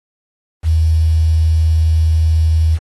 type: tone with quantisation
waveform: sine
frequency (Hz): 80.1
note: E2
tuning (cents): -49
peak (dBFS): -9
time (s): 0.63-2.79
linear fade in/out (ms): 50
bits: 6
effects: AAC 32 kbps